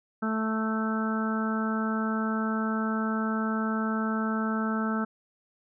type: harmonic tone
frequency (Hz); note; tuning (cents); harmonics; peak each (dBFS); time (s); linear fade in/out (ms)
220; A3; 0; 1 / 2 / 3 / 4 / 5 / 6 / 7; -27 / -37 / -39 / -39 / -43 / -33 / -38; 0.22-5.05; 10
effects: none